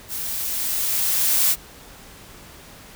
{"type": "noise with level ramp", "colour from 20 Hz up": "blue", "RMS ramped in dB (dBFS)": [-29, -17], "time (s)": [0.08, 1.56], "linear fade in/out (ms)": 50, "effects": ["pink hiss -44 dBFS RMS until 2.95 s"]}